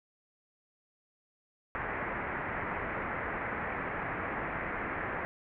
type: low-pass noise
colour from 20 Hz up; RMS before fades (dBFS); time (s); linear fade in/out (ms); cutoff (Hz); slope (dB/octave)
white; -36; 1.75-5.25; 0; 2100; 48
effects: none